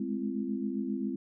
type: tone cluster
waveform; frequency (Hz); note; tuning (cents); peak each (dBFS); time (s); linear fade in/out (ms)
sine; 206.1 / 213.7 / 260.3 / 336.9; G#3 / G#3 / C4 / E4; -13 / +50 / -9 / +38; -35 / -38 / -34 / -38; 0-1.16; 5
effects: none